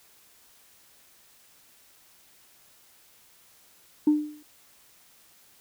sine tone with exponential decay, 300.4 Hz, D4, 39 cents sharp, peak -13 dBFS, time 4.07-4.43 s, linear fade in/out 5 ms, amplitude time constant 78 ms, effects tanh soft clip ceiling -13 dBFS + white hiss -58 dBFS RMS until 5.6 s

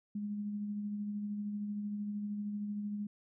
sine tone with tremolo, 206.7 Hz, G#3, 8 cents flat, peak -34 dBFS, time 0.15-3.07 s, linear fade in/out 5 ms, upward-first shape sine, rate 13 Hz, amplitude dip 30%, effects none

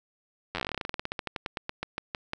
slowing click train, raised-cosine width 0.3 ms, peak -15 dBFS, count 30, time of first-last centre 0.55-2.334 s, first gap 10 ms, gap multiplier 1.11, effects none

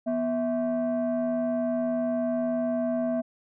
sine tone pair together, 244.8 / 653.5 Hz, B3 / E5, -15 / -15 cents, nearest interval octave + perfect fourth, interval 1700 cents, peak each -25 dBFS, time 0.06-3.22 s, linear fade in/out 20 ms, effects tanh soft clip ceiling -21 dBFS

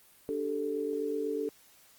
sine chord, D suspended fourth, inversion none, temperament equal, 293.7 / 392 / 440 Hz, D4 / G4 / A4, 0 / 0 / 0 cents, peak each -36 / -37 / -32 dBFS, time 0.29-1.49 s, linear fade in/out 0 ms, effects white hiss -60 dBFS RMS until 1.98 s + Opus 24 kbps

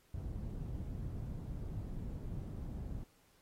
white low-pass noise, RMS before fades -42 dBFS, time 0.14-3.04 s, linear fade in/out 5 ms, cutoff 120 Hz, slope 12 dB/octave, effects pink hiss -70 dBFS RMS until 3.41 s + AAC 48 kbps

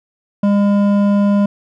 sine tone with hard clipping, 202.5 Hz, G#3, 43 cents flat, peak -12 dBFS, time 0.43-1.46 s, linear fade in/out 5 ms, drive 10 dB, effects none

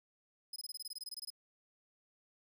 sawtooth tone bursts, 5050 Hz, D#8, 25 cents sharp, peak -39 dBFS, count 15, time 0.53-1.303 s, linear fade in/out 5 ms, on 31 ms, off 22 ms, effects none

